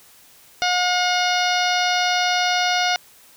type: harmonic tone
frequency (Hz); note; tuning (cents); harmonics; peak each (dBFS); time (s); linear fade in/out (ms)
720; F#5; -47; 1 / 2 / 3 / 4 / 5 / 6 / 7 / 8; -21 / -24 / -26 / -27 / -28 / -29 / -29 / -30; 0.62-2.96; 0
effects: white hiss -50 dBFS RMS until 3.36 s